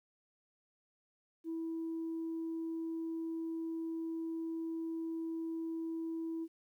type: tone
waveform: sine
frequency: 327.3 Hz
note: E4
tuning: 12 cents flat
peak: -35 dBFS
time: 1.44-6.48 s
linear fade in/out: 50 ms
effects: tanh soft clip ceiling -33 dBFS + 12-bit